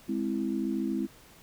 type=chord; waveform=sine; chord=Ab augmented; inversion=none; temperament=equal; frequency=207.7 / 261.6 / 329.6 Hz; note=Ab3 / C4 / E4; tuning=0 / 0 / 0 cents; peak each=-32 dBFS; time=0.08-1.07 s; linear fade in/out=20 ms; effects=pink hiss -55 dBFS RMS until 1.42 s